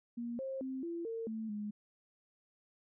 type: tone with pitch steps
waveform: sine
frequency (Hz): 236.7 / 533 / 262.7 / 338.9 / 454.6 / 221.2 / 208.7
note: A#3 / C5 / C4 / E4 / A#4 / A3 / G#3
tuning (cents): +27 / +32 / +7 / +48 / -43 / +9 / +9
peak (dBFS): -37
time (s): 0.17-1.71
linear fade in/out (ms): 10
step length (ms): 220
effects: none